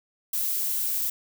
violet noise, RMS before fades -27 dBFS, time 0.33-1.1 s, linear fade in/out 5 ms, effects none

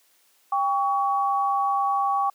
sine tone pair together, 795.7 / 1126 Hz, G5 / C#6, +26 / +27 cents, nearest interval tritone, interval 601 cents, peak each -23 dBFS, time 0.52-2.3 s, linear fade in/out 5 ms, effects white hiss -62 dBFS RMS until 2.34 s + high-pass 300 Hz 12 dB/octave

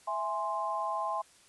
sine chord, E augmented, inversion none, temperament equal, 659.3 / 830.6 / 1046.5 Hz, E5 / G#5 / B#5, 0 / 0 / 0 cents, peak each -37 / -35 / -33 dBFS, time 0.07-1.22 s, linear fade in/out 10 ms, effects white hiss -60 dBFS RMS until 1.48 s + resampled to 24000 Hz

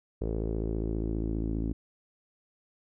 sawtooth tone with low-pass filter sweep, 54.9 Hz, A1, 3 cents flat, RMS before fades -31 dBFS, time 0.21-1.73 s, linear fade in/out 5 ms, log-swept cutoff 440 to 290 Hz, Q 3.5, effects none

